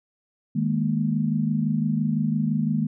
sine chord, D# suspended fourth, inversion none, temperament just, 155.56 / 207.4 / 233.3 Hz, D#3 / G#3 / A#3, 0 / -2 / +2 cents, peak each -25 dBFS, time 0.55-2.87 s, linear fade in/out 10 ms, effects none

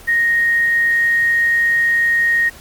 sine tone with quantisation, 1866 Hz, A#6, 1 cent sharp, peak -12 dBFS, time 0.07-2.5 s, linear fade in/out 20 ms, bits 6, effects pink hiss -40 dBFS RMS until 2.6 s + Opus 48 kbps

